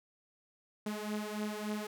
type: beating tone pair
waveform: sawtooth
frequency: 209.9 / 213.4 Hz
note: G#3 / G#3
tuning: +19 / +47 cents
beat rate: 3.5 Hz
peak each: -34 / -36 dBFS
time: 0.86-1.87 s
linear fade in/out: 5 ms
effects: none